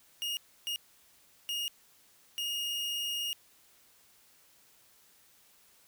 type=tone bursts at uneven times; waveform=40% pulse; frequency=2854 Hz; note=F7; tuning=37 cents sharp; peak=-31 dBFS; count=4; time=0.22-0.37 / 0.67-0.76 / 1.49-1.68 / 2.38-3.33 s; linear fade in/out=0 ms; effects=white hiss -63 dBFS RMS until 5.87 s